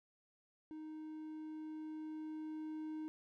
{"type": "tone with level ramp", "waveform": "triangle", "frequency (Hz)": 311.1, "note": "D#4", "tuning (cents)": 0, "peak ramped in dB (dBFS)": [-44, -39], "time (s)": [0.71, 3.08], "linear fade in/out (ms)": 0, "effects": []}